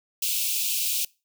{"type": "high-pass noise", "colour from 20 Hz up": "white", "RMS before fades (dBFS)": -26, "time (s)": [0.22, 1.05], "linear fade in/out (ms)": 5, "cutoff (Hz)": 2400, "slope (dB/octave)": 96, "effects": ["noise-tail reverb RT60 0.3 s tail -24 dB re dry"]}